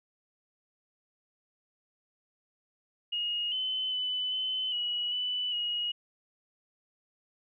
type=tone with pitch steps; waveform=sine; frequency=2870 / 3041 / 3003 / 3039 / 2920 / 2981 / 2892 Hz; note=F7 / F#7 / F#7 / F#7 / F#7 / F#7 / F#7; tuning=+47 / +47 / +25 / +46 / -24 / +12 / -40 cents; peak=-29 dBFS; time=3.12-5.92 s; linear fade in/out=10 ms; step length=400 ms; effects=none